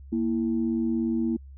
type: tone pair together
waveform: sine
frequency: 232.8 / 329.6 Hz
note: A#3 / E4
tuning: -2 / 0 cents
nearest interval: tritone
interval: 602 cents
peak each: -24 / -27 dBFS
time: 0.12-1.37 s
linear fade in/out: 10 ms
effects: tanh soft clip ceiling -15 dBFS + added 68 Hz sine -42 dBFS peak until 1.57 s